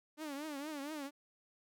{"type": "tone with vibrato", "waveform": "sawtooth", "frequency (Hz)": 293.7, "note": "D4", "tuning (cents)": 0, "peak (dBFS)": -37, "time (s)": [0.17, 1.11], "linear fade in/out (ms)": 50, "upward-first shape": "triangle", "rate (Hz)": 4.3, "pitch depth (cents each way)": 150, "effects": []}